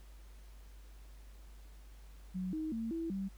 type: tone with pitch steps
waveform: sine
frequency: 184.9 / 313.7 / 226.2 / 329.7 / 194 Hz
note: F#3 / D#4 / A3 / E4 / G3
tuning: -1 / +14 / +48 / 0 / -18 cents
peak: -35 dBFS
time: 2.34-3.29 s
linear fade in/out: 20 ms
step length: 190 ms
effects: added 50 Hz sine -51 dBFS peak until 3.37 s + pink hiss -65 dBFS RMS until 3.37 s